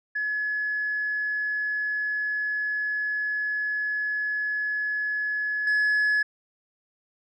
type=tone with level steps; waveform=sine; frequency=1700 Hz; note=G#6; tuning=40 cents sharp; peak=-24 / -17 dBFS; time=0.15-6.23 s; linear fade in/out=10 ms; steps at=5.67 s; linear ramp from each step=2 ms; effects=tanh soft clip ceiling -19 dBFS